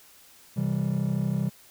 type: chord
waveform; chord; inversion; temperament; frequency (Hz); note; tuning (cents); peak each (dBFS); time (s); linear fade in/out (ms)
triangle; C major; none; just; 130.81 / 163.52 / 196.22; C3 / E3 / G3; 0 / -14 / +2; -25; 0.56-1.5; 20
effects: tanh soft clip ceiling -18 dBFS + white hiss -54 dBFS RMS until 1.7 s